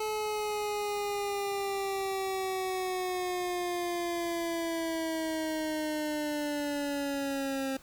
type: linear sweep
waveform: 25% pulse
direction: down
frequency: 431.6 to 266.6 Hz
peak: -27 dBFS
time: 0-7.77 s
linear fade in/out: 5 ms
effects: pink hiss -56 dBFS RMS until 7.82 s